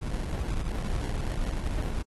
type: noise with sample-and-hold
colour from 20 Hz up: brown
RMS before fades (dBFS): -30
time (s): 0.01-2.03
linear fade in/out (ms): 20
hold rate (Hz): 1225
effects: AAC 32 kbps

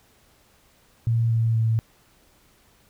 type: tone with pitch steps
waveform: sine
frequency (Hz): 115.2 / 113.75 / 112.31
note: A#2 / A#2 / A2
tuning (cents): -20 / -42 / +36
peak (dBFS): -18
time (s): 1.07-1.79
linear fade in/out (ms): 0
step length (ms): 240
effects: pink hiss -59 dBFS RMS until 2.89 s

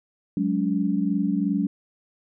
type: chord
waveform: sine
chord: F# suspended second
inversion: none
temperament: equal with one note detuned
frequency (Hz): 185 / 207.7 / 284.2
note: F#3 / G#3 / C#4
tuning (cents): 0 / 0 / +43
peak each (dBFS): -25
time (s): 0.37-1.67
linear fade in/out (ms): 2
effects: none

